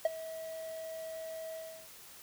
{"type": "tone with ADSR envelope", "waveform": "triangle", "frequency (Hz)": 645, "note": "E5", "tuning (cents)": -38, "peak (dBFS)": -20, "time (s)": [0.05, 1.89], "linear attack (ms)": 4, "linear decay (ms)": 22, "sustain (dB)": -18, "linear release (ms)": 350, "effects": ["white hiss -53 dBFS RMS until 2.22 s"]}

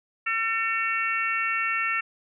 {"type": "harmonic tone", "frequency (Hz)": 450, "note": "A4", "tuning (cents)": 39, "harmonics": [3, 4, 5, 6], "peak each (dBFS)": [-29, -29, -29, -29], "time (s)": [0.26, 2.01], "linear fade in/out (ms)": 10, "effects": []}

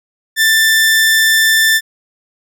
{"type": "tone", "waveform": "sawtooth", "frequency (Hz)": 1774, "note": "A6", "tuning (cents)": 14, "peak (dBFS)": -5, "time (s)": [0.36, 1.81], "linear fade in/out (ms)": 50, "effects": []}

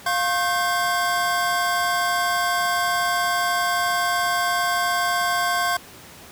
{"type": "tone cluster", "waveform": "square", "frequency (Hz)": [703, 1080, 1552], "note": ["F5", "C#6", "G6"], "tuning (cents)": [11, -45, -18], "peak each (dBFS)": -25, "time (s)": [0.06, 5.77], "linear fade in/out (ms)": 5, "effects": ["pink hiss -43 dBFS RMS until 6.31 s", "high-pass 80 Hz 12 dB/octave"]}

